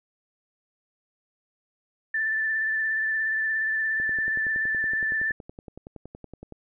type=tone with vibrato; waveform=sine; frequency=1764 Hz; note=A6; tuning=4 cents sharp; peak=-23 dBFS; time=2.14-5.32 s; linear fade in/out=5 ms; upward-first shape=sine; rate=17 Hz; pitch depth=21 cents each way
type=click train; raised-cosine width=2 ms; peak=-27 dBFS; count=28; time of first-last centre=4-6.523 s; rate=10.7 Hz
effects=none